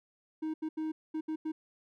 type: tone bursts at uneven times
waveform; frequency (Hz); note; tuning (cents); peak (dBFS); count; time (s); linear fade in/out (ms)
triangle; 313.9; D#4; +15; -30; 6; 0.42-0.54 / 0.62-0.69 / 0.77-0.92 / 1.14-1.21 / 1.28-1.36 / 1.45-1.52; 10
effects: none